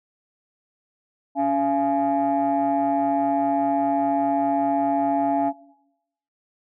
sine tone cluster, 282 / 683 / 841 Hz, C#4 / F5 / G#5, +30 / -39 / +22 cents, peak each -22 / -22 / -23 dBFS, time 1.35-5.53 s, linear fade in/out 50 ms, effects noise-tail reverb RT60 0.8 s tail -18 dB re dry + tanh soft clip ceiling -13 dBFS

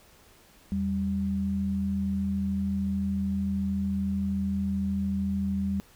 sine tone pair together, 82.62 / 196 Hz, E2 / G3, +4 / 0 cents, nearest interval octave + minor third, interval 1496 cents, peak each -33 / -26 dBFS, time 0.72-5.8 s, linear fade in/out 0 ms, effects pink hiss -57 dBFS RMS until 5.95 s

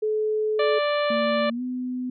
sine tone, 430 Hz, A4, 40 cents flat, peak -21 dBFS, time 0.02-0.79 s, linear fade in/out 10 ms
harmonic tone, 587.3 Hz, D5, in tune, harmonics 1 / 2 / 3 / 4 / 5 / 6 / 7, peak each -22 / -28 / -32 / -34 / -36 / -38 / -39 dBFS, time 0.59-1.5 s, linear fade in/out 5 ms
sine tone with pitch glide, 228.2 to 251.7 Hz, A#3 to B3, -37 to +33 cents, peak -26 dBFS, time 1.1-2.1 s, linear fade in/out 5 ms, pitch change +170 cents, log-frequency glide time 1.5-1.62 s
effects none

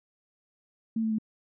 sine tone with pitch steps, 224.4 / 220.9 / 217.5 Hz, A3 / A3 / A3, +34 / +7 / -20 cents, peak -25 dBFS, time 0.96-1.185 s, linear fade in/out 5 ms, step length 75 ms, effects none

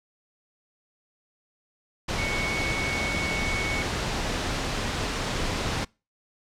sine tone in noise, 2217 Hz, C#7, in tune, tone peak -29 dBFS, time 2.18-3.83 s, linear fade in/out 10 ms, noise pink, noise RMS -28 dBFS, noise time 2.08-5.85 s, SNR -4 dB, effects noise-tail reverb RT60 0.3 s tail -26 dB re dry + low-pass 6000 Hz 12 dB/octave

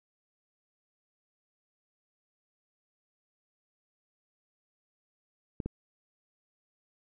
clicks, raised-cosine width 3 ms, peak -21 dBFS, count 2, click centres 5.602 / 5.66 s, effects none

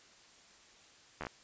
slowing click train, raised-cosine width 0.5 ms, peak -24 dBFS, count 5, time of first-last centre 1.21-1.268 s, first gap 12 ms, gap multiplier 1.13, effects white hiss -60 dBFS RMS until 1.43 s + resampled to 16000 Hz

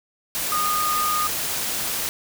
sine tone in noise, 1227 Hz, D#6, 25 cents flat, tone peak -21 dBFS, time 0.52-1.27 s, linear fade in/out 0 ms, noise white, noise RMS -26 dBFS, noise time 0.35-2.09 s, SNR +2 dB, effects none

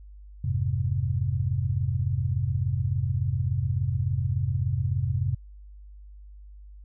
sine chord, F minor, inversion none, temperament equal, 87.31 / 103.83 / 130.81 Hz, F2 / Ab2 / C3, 0 / 0 / 0 cents, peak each -28 / -28 / -27 dBFS, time 0.44-5.35 s, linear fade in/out 5 ms, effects added 50 Hz sine -43 dBFS peak until 6.84 s

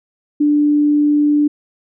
sine tone, 294.8 Hz, D4, 7 cents sharp, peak -10 dBFS, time 0.4-1.48 s, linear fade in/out 10 ms, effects none

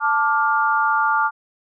sine chord, D minor, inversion second, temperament just, 881 / 1174.7 / 1409.6 Hz, A5 / D6 / F6, +2 / 0 / +16 cents, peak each -20 dBFS, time 0-1.31 s, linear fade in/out 50 ms, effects none

